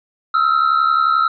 triangle tone pair together, 1285.7 / 1357 Hz, E6 / E6, -44 / +50 cents, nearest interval minor second, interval 94 cents, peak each -13 dBFS, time 0.34-1.28 s, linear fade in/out 5 ms, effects tanh soft clip ceiling -4 dBFS + resampled to 11025 Hz

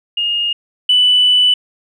sine tone pair in turn, 2844 / 2982 Hz, F7 / F#7, +31 / +13 cents, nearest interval minor second, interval 82 cents, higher second, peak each -14 / -7 dBFS, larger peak second, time 0.17-0.53 / 0.89-1.54 s, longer second, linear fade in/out 5 ms, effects tanh soft clip ceiling -3 dBFS

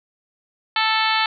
harmonic tone, 440 Hz, A4, in tune, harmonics 2 / 3 / 4 / 5 / 6 / 7 / 8 / 9 / 10, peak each -22 / -24 / -25 / -26 / -27 / -27 / -28 / -29 / -29 dBFS, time 0.76-1.26 s, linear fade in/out 2 ms, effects none

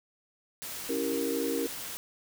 white noise, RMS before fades -39 dBFS, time 0.62-1.97 s, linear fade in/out 0 ms
sine chord, C# diminished seventh, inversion none, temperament equal, 277.2 / 329.6 / 392 / 466.2 Hz, C#4 / E4 / G4 / Bb4, 0 / 0 / 0 / 0 cents, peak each -33 / -35 / -36 / -32 dBFS, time 0.89-1.67 s, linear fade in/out 5 ms
effects none

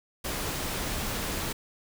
pink noise, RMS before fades -32 dBFS, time 0.24-1.53 s, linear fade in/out 10 ms, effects none

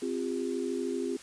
sine chord, C suspended fourth, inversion none, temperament equal with one note detuned, 261.6 / 349.2 / 402.1 Hz, C4 / F4 / G4, 0 / 0 / +44 cents, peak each -34 dBFS, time 0.02-1.17 s, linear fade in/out 5 ms, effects white hiss -49 dBFS RMS until 1.22 s + resampled to 22050 Hz

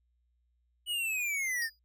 square linear sweep, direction down, 2960 to 1760 Hz, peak -31 dBFS, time 0.86-1.7 s, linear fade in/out 50 ms
square tone with exponential decay, 4899 Hz, D#8, 28 cents flat, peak -35 dBFS, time 1.62-1.79 s, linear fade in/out 0 ms, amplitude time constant 35 ms
effects added 60 Hz sine -70 dBFS peak until 1.84 s

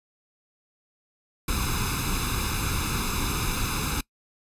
pink noise with comb filter, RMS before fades -27 dBFS, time 1.48-4.01 s, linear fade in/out 5 ms, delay 0.79 ms, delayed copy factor +0.85, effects noise-tail reverb RT60 0.1 s tail -23 dB re dry + resampled to 32000 Hz

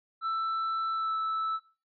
triangle tone with pitch glide, 1327 to 1313.3 Hz, E6 to E6, +11 to -7 cents, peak -26 dBFS, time 0.21-1.6 s, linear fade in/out 50 ms, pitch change -18 cents, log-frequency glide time 0.91-1.15 s, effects noise-tail reverb RT60 0.4 s tail -20 dB re dry + resampled to 11025 Hz

